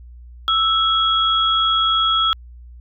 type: tone pair together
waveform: sine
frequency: 1318.5 / 3320 Hz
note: E6 / G#7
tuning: 0 / -1 cents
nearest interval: octave + major third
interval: 1599 cents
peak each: -17 dBFS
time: 0.48-2.33 s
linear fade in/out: 0 ms
effects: added 60 Hz sine -37 dBFS peak until 2.8 s